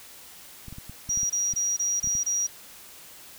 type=clicks; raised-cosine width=5 ms; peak=-28 dBFS; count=11; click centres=0.683 / 0.726 / 0.784 / 0.896 / 1.091 / 1.174 / 1.232 / 1.537 / 2.043 / 2.073 / 2.152 s
type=tone bursts; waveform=sine; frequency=5750 Hz; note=F8; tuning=50 cents sharp; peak=-23 dBFS; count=6; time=1.09-2.47 s; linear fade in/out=10 ms; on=210 ms; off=24 ms
effects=white hiss -47 dBFS RMS until 3.38 s